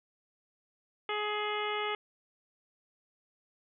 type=harmonic tone; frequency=420 Hz; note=G#4; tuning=19 cents sharp; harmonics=1 / 2 / 3 / 4 / 5 / 6 / 7 / 8; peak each=-36 / -38 / -37 / -45 / -38 / -45 / -41 / -45 dBFS; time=1.09-1.95 s; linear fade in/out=2 ms; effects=none